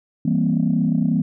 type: chord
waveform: sine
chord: C dominant seventh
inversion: first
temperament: equal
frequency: 164.81 / 196 / 233.1 / 261.6 Hz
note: E3 / G3 / Bb3 / C4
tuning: 0 / 0 / 0 / 0 cents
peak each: -20 / -22 / -20 / -23 dBFS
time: 0.25-1.22 s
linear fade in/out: 5 ms
effects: tanh soft clip ceiling -8 dBFS